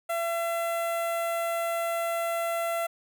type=tone with notch filter; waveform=sawtooth; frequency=675 Hz; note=E5; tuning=41 cents sharp; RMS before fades=-29 dBFS; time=0.09-2.87 s; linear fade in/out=10 ms; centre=5000 Hz; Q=0.77; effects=none